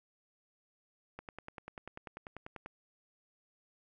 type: click train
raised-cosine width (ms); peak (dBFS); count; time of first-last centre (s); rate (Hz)
0.5; -29; 16; 1.19-2.661; 10.2
effects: none